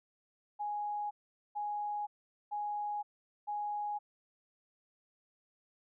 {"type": "tone bursts", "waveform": "sine", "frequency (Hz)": 830.6, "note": "G#5", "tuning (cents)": 0, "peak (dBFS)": -34, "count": 4, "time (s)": [0.59, 3.99], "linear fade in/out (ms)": 20, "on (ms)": 520, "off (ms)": 440, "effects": []}